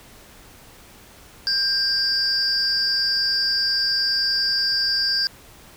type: tone cluster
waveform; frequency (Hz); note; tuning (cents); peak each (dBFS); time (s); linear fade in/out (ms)
sine; 1588 / 4753 / 5270; G6 / D8 / E8; +22 / +20 / -1; -27 / -19 / -26; 1.47-5.27; 0
effects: tanh soft clip ceiling -11 dBFS + pink hiss -47 dBFS RMS until 5.76 s